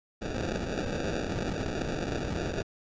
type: noise with sample-and-hold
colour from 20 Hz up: blue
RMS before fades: -32 dBFS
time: 0.21-2.63 s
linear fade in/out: 20 ms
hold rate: 1050 Hz
effects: resampled to 16000 Hz